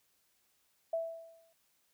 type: tone with exponential decay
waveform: sine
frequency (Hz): 659.3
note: E5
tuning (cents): 0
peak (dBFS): -29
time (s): 0.93-1.53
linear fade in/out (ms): 5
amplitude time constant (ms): 130
effects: white hiss -74 dBFS RMS until 1.93 s